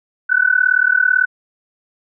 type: tone with amplitude modulation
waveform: sine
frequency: 1499 Hz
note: F#6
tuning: 22 cents sharp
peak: -7 dBFS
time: 0.29-1.26 s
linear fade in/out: 20 ms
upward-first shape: sine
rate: 38 Hz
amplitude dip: 95%
effects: none